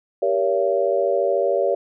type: chord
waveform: sine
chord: G diminished seventh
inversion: none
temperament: just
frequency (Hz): 392 / 470.4 / 564.5 / 677.4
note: G4 / Bb4 / Db5 / Fb5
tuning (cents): 0 / +16 / +31 / +47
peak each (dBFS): -23 / -24 / -20 / -25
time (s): 0.22-1.75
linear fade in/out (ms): 5
effects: none